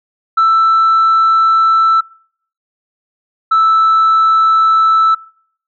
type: tone pair in turn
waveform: sine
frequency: 1326 / 1316.8 Hz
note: E6 / E6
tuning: +10 / -2 cents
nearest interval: unison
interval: 12 cents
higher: first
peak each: -5 dBFS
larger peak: neither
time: 0.37-2.01 / 3.51-5.15 s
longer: neither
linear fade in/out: 10 ms
effects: noise-tail reverb RT60 0.6 s tail -25 dB re dry + tanh soft clip ceiling -5 dBFS